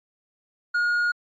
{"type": "tone with tanh clipping", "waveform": "sine", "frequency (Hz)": 1435, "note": "F6", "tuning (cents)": 47, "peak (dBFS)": -21, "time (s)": [0.74, 1.12], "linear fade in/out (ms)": 10, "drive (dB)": 4, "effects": ["AAC 48 kbps"]}